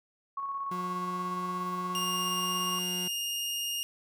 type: tone with tremolo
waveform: sine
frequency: 1105 Hz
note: C#6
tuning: 6 cents flat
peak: -31 dBFS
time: 0.37-2.79 s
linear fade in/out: 5 ms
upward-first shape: square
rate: 17 Hz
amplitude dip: 30%
type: tone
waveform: 30% pulse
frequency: 180.1 Hz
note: F#3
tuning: 46 cents flat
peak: -34 dBFS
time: 0.71-3.08 s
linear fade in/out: 5 ms
type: tone with pitch glide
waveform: sawtooth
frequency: 2820 to 2836 Hz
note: F7 to F7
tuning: +16 to +26 cents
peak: -28 dBFS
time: 1.95-3.83 s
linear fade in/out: 0 ms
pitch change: +10 cents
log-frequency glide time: 2.37-3.45 s
effects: none